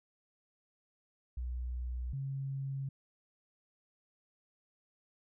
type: tone pair in turn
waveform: sine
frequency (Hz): 61.6 / 136.23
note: B1 / C#3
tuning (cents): -4 / -30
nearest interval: octave + major second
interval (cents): 1374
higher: second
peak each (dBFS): -35 / -35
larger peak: neither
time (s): 1.37-2.13 / 2.13-2.89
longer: neither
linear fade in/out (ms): 5
effects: none